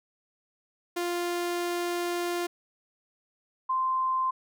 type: tone pair in turn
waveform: sawtooth / sine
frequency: 349.2 / 1041.6 Hz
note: F4 / C6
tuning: 0 / -8 cents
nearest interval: octave + perfect fifth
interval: 1892 cents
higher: second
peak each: -24 dBFS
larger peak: neither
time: 0.96-2.47 / 3.69-4.31 s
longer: first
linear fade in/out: 10 ms
effects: none